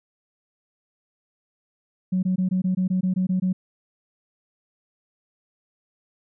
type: tone bursts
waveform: sine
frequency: 185 Hz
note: F#3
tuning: in tune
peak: -18 dBFS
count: 11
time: 2.12-3.53 s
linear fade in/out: 10 ms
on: 110 ms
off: 20 ms
effects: tanh soft clip ceiling -15 dBFS